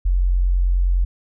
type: tone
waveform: sine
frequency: 44.84 Hz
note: F1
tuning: 46 cents sharp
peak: -14 dBFS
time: 0.05-1.05 s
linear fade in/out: 10 ms
effects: none